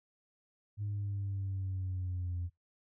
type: linear sweep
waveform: sine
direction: down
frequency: 103.83 to 86.9 Hz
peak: -32 dBFS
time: 0.77-2.5 s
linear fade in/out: 50 ms
effects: noise-tail reverb RT60 0.2 s tail -26 dB re dry + tanh soft clip ceiling -31 dBFS